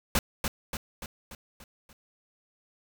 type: noise with echo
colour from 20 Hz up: pink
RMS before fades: -24 dBFS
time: 0.15-0.19 s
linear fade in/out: 2 ms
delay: 290 ms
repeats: 6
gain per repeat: -5 dB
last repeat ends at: 1.93 s
effects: none